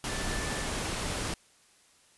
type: tone in noise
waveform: sine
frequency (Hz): 1760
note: A6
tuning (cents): 0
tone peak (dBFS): -41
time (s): 0.09-0.66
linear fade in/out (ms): 2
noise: pink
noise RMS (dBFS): -33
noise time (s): 0.04-1.34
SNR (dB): -11
effects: white hiss -62 dBFS RMS until 2.17 s + resampled to 24000 Hz